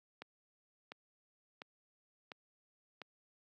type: click train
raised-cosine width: 0.3 ms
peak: -30 dBFS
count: 5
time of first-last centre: 0.22-3.017 s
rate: 1.43 Hz
effects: high-pass 200 Hz 12 dB/octave